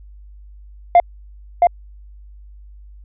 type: tone with echo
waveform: sine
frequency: 698.5 Hz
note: F5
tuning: in tune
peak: -3 dBFS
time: 0.95-1 s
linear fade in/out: 2 ms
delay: 670 ms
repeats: 1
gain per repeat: -3 dB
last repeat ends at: 1.67 s
effects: tanh soft clip ceiling -5 dBFS + added 50 Hz sine -38 dBFS peak until 3.04 s